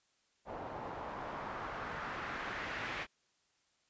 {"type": "noise with low-pass filter sweep", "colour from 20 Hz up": "white", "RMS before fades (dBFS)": -42, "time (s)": [0.45, 3.07], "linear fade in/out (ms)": 50, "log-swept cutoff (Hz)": [770, 2100], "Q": 1.6, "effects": ["white hiss -75 dBFS RMS until 3.89 s", "resampled to 16000 Hz"]}